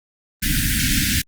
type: band-stop noise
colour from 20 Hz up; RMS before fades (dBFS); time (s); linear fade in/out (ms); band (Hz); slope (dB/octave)
pink; -19; 0.42-1.22; 10; 300 to 1500; 96
effects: Opus 24 kbps